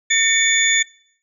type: tone cluster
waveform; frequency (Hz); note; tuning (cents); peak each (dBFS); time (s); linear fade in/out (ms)
sine; 1816 / 2241 / 3499 / 6810; A#6 / C#7 / A7 / G#8; -46 / +18 / -10 / +42; -19; 0.1-0.83; 10
effects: noise-tail reverb RT60 0.6 s tail -21 dB re dry

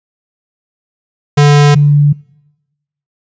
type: tone pair in turn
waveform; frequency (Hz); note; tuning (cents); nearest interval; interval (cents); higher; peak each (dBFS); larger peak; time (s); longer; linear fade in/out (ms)
square / sine; 145.6 / 145.6; D3 / D3; -15 / -15; unison; 0; neither; -4; neither; 1.37-1.75 / 1.75-2.13; neither; 10
effects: noise-tail reverb RT60 1.0 s tail -25 dB re dry + resampled to 16000 Hz

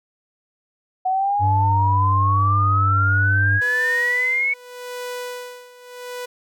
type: exponential sweep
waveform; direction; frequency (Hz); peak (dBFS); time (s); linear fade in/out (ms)
sine; up; 740 to 2232; -17; 1.05-4.54; 10
type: tone with vibrato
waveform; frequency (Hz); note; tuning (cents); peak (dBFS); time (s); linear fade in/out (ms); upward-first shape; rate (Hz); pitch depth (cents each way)
triangle; 98; G2; 0; -15; 1.39-3.61; 50; sine; 1.1; 16
type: tone with tremolo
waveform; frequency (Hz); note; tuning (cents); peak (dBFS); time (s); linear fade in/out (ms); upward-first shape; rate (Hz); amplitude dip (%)
sawtooth; 493.9; B4; 0; -23; 3.61-6.26; 10; sine; 0.82; 85
effects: none

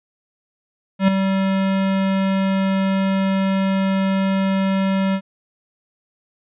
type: tone with ADSR envelope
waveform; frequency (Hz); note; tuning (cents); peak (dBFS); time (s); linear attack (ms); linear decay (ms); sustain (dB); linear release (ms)
square; 192.8; G3; -28; -10; 0.99-5.21; 91; 4; -7; 67
effects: resampled to 8000 Hz

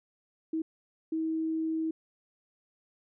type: tone bursts at uneven times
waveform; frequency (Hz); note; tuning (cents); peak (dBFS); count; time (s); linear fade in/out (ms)
sine; 320.5; E4; -49; -28; 2; 0.53-0.62 / 1.12-1.91; 5
effects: none

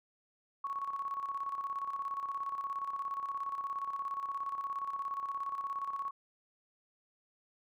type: tone with tremolo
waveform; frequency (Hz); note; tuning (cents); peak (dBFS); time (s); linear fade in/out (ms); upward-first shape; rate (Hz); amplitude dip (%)
sine; 1108.7; C#6; 0; -33; 0.64-6.11; 5; square; 17; 55
effects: none

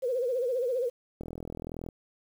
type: tone with vibrato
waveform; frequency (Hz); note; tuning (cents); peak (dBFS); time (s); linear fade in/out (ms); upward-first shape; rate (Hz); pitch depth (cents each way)
sine; 498.6; B4; +16; -26; 0.02-0.9; 20; sine; 15; 110
type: click train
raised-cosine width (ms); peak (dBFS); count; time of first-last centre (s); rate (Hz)
2; -25; 29; 1.21-1.888; 41.3
effects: 9-bit

